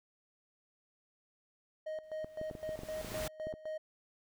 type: tone with tremolo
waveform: triangle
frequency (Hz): 624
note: D#5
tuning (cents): +5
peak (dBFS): -35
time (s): 1.86-3.78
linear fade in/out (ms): 10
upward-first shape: square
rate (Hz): 3.9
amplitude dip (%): 80
type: noise with exponential growth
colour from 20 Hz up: pink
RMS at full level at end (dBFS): -39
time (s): 2.03-3.28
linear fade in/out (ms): 5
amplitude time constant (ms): 270
type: clicks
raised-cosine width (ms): 2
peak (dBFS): -30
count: 11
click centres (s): 2.245 / 2.414 / 2.512 / 2.552 / 2.692 / 2.791 / 2.834 / 3.047 / 3.119 / 3.47 / 3.539
effects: none